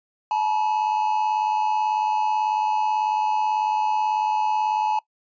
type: tone pair together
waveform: triangle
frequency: 860.8 / 959 Hz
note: A5 / A#5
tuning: -38 / +49 cents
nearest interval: major second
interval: 187 cents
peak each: -19 / -24 dBFS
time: 0.31-4.99 s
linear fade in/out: 2 ms
effects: noise-tail reverb RT60 0.1 s tail -22 dB re dry + resampled to 16000 Hz